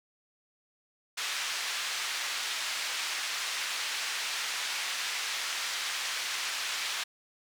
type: band-pass noise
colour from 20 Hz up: pink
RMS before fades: -34 dBFS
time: 1.17-7.04 s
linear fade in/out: 10 ms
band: 1700 to 6300 Hz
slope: 12 dB/octave
effects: none